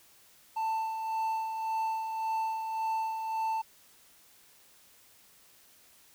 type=tone with tremolo; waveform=triangle; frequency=888 Hz; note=A5; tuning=16 cents sharp; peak=-26 dBFS; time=0.56-3.62 s; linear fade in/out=10 ms; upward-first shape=sine; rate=1.8 Hz; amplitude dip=45%; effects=white hiss -60 dBFS RMS until 6.14 s